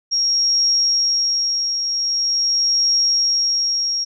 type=tone with tremolo; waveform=sine; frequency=5588 Hz; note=F8; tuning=in tune; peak=-13 dBFS; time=0.11-4.05 s; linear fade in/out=20 ms; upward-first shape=triangle; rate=0.44 Hz; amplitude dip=50%; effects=none